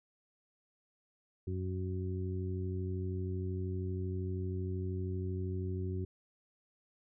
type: harmonic tone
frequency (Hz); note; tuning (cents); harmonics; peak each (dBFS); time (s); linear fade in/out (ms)
92.8; F#2; +6; 1 / 2 / 3 / 4; -35 / -43 / -46 / -42; 1.47-6.05; 5
effects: none